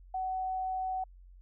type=tone; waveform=sine; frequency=751 Hz; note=F#5; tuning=26 cents sharp; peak=-31 dBFS; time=0.14-1.04 s; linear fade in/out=5 ms; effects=added 45 Hz sine -51 dBFS peak until 1.41 s